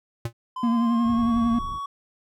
square tone with exponential decay, 116.54 Hz, A#2, in tune, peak -23 dBFS, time 0.25-0.33 s, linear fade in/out 5 ms, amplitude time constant 16 ms
triangle tone with pitch glide, 1022 to 1121 Hz, C6 to C#6, -41 to +19 cents, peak -27 dBFS, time 0.56-1.86 s, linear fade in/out 5 ms, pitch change +160 cents, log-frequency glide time 0.71-1.34 s
triangle tone with vibrato, 233.1 Hz, A#3, in tune, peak -17 dBFS, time 0.63-1.59 s, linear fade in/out 5 ms, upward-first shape triangle, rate 11 Hz, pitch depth 47 cents each way
pink low-pass noise, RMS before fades -36 dBFS, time 1.04-1.8 s, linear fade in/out 50 ms, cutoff 160 Hz, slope 12 dB/octave
effects none

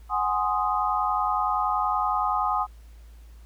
sine chord, Ab dominant seventh, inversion third, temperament equal, 740 / 830.6 / 1046.5 / 1244.5 Hz, Gb5 / Ab5 / C6 / Eb6, 0 / 0 / 0 / 0 cents, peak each -29 / -27 / -29 / -26 dBFS, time 0.09-2.67 s, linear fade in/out 50 ms, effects added 56 Hz sine -44 dBFS peak until 3.45 s + pink hiss -61 dBFS RMS until 3.45 s

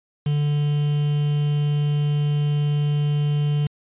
triangle tone with quantisation, 146.83 Hz, D3, in tune, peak -16 dBFS, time 0.26-3.67 s, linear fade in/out 5 ms, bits 6, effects resampled to 8000 Hz

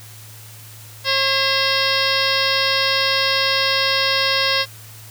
harmonic tone with a mistuned harmonic, 540 Hz, C#5, 45 cents flat, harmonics 1 / 2 / 3 / 4 / 5 / 6 / 7 / 8 / 9 / 10, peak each -25 / -25 / -25 / -25 / -25 / -25 / -25 / -25 / -25 / -25 dBFS, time 1.04-4.66 s, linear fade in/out 50 ms, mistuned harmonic 4, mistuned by -97 cents, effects added 109 Hz sine -40 dBFS peak until 5.1 s + white hiss -42 dBFS RMS until 5.1 s

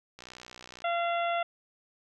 click train, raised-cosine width 0.2 ms, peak -28 dBFS, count 40, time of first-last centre 0.19-0.82 s, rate 61.9 Hz
harmonic tone, 686 Hz, F5, 31 cents flat, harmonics 1 / 2 / 3 / 4 / 5, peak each -28 / -34 / -38 / -40 / -42 dBFS, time 0.84-1.43 s, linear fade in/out 5 ms
effects none

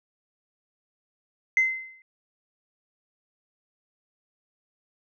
sine tone with exponential decay, 2064 Hz, C7, 24 cents flat, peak -14 dBFS, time 1.57-2.02 s, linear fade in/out 1 ms, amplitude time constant 96 ms, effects tanh soft clip ceiling -13 dBFS

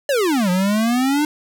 square exponential two-way sweep, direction down then up, 594 to 176.9 to 305.2 Hz, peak -16 dBFS, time 0.09-1.25 s, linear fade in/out 2 ms, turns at 0.5 s, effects none

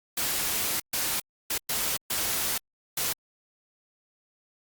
white noise bursts at uneven times, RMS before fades -28 dBFS, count 6, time 0.17-0.8 / 0.93-1.2 / 1.5-1.58 / 1.69-1.97 / 2.1-2.58 / 2.97-3.13 s, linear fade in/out 5 ms, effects Opus 48 kbps

